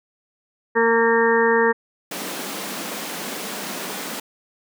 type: harmonic tone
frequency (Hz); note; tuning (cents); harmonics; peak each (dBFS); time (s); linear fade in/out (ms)
229.6; A#3; -26; 1 / 2 / 4 / 5 / 6 / 7 / 8; -25 / -17 / -22 / -27 / -33 / -25 / -22; 0.75-1.73; 20
type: high-pass noise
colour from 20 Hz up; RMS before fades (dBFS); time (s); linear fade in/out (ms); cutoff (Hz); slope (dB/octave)
pink; -30; 2.11-4.2; 5; 180; 48
effects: none